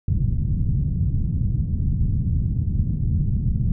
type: low-pass noise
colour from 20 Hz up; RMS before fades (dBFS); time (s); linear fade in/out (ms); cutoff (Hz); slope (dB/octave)
white; -21; 0.08-3.72; 2; 150; 24
effects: none